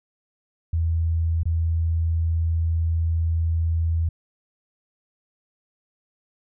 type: tone with dropouts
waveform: sine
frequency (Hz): 82.3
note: E2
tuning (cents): -2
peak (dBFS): -19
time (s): 0.73-4.09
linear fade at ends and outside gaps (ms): 5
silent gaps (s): 1.433-1.455
effects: none